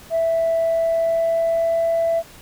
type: tone with pitch glide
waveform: sine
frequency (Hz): 659.3 to 664.7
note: E5 to E5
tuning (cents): 0 to +14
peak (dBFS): -15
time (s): 0.1-2.23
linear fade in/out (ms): 50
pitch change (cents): +14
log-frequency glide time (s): 0.56-1.82
effects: tanh soft clip ceiling -13 dBFS + pink hiss -44 dBFS RMS until 2.41 s